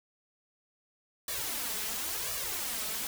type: noise with flanger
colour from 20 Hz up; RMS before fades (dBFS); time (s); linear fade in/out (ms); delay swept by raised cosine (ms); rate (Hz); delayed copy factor
white; -35; 1.28-3.07; 2; 1.7 to 4.7; 0.95; +0.9
effects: none